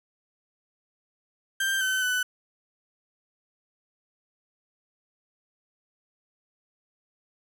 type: tone with pitch steps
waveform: 35% pulse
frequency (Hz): 1577 / 1527 / 1497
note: G6 / G6 / F#6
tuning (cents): +10 / -46 / +20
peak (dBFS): -22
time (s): 1.6-2.23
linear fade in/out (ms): 5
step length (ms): 210
effects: none